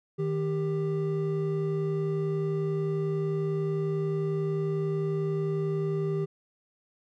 triangle tone pair together, 155.59 / 395.6 Hz, D#3 / G4, 0 / +16 cents, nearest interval octave + major third, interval 1616 cents, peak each -27 dBFS, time 0.18-6.26 s, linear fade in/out 20 ms, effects none

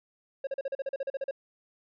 triangle tone bursts, 544 Hz, C#5, 33 cents flat, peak -27 dBFS, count 13, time 0.44-1.311 s, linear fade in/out 5 ms, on 31 ms, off 39 ms, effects resampled to 11025 Hz

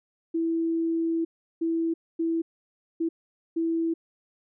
sine tone bursts at uneven times, 329.6 Hz, E4, in tune, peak -23 dBFS, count 5, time 0.34-1.25 / 1.61-1.94 / 2.19-2.42 / 3-3.09 / 3.56-3.94 s, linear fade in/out 10 ms, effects none

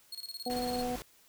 40% pulse tone with tremolo, 4303 Hz, C8, 48 cents sharp, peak -37 dBFS, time 0.12-0.84 s, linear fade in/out 5 ms, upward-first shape square, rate 18 Hz, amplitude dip 80%
harmonic tone, 246.9 Hz, B3, in tune, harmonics 1 / 2 / 3, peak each -36 / -36 / -36 dBFS, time 0.46-0.96 s, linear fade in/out 5 ms
pink noise, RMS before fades -43 dBFS, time 0.5-1.02 s, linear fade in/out 0 ms
effects white hiss -63 dBFS RMS until 1.28 s

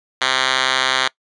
5% pulse tone with band-pass filter, 130.81 Hz, C3, in tune, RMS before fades -18 dBFS, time 0.21-1.08 s, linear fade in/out 5 ms, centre 2800 Hz, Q 1.7, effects noise-tail reverb RT60 0.1 s tail -22 dB re dry + resampled to 22050 Hz

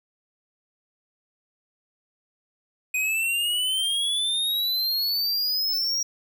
square exponential sweep, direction up, 2489 to 5690 Hz, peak -23 dBFS, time 2.94-6.03 s, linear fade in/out 5 ms, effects none

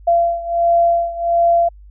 sine beating tone pair, 683 / 684.4 Hz, F5 / F5, -39 / -35 cents, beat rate 1.4 Hz, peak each -14 / -17 dBFS, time 0.07-1.69 s, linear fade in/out 10 ms, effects added 50 Hz sine -38 dBFS peak until 1.9 s

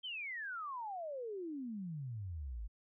sine exponential sweep, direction down, 3200 to 49 Hz, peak -40 dBFS, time 0.03-2.68 s, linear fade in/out 20 ms, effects none

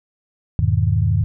sine chord, E major seventh, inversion none, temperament equal with one note detuned, 82.41 / 102.46 / 123.47 / 155.56 Hz, E2 / G#2 / B2 / D#3, 0 / -23 / 0 / 0 cents, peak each -20 / -17 / -22 / -22 dBFS, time 0.59-1.24 s, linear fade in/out 0 ms, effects none

